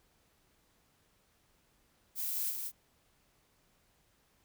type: noise with echo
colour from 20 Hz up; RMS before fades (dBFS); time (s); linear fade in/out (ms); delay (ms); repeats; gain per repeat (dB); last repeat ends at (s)
violet; -36; 2.15-2.54; 50; 180; 1; -3; 2.72
effects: pink hiss -71 dBFS RMS until 4.44 s